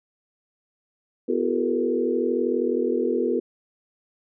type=tone cluster; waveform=sine; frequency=249.1 / 340.6 / 379.4 / 432.4 / 471.9 Hz; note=B3 / F4 / F#4 / A4 / A#4; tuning=+15 / -43 / +43 / -30 / +21 cents; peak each=-27 dBFS; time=1.28-3.4 s; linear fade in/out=10 ms; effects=none